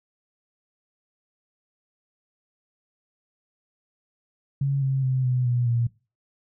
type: tone with pitch steps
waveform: sine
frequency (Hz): 138.59 / 134.26 / 130.06 / 125.99 / 122.05 / 118.23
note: C#3 / C3 / C3 / B2 / B2 / A#2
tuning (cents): 0 / +45 / -10 / +35 / -20 / +25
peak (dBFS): -20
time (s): 4.61-5.87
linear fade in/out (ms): 5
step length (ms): 210
effects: noise-tail reverb RT60 0.3 s tail -20 dB re dry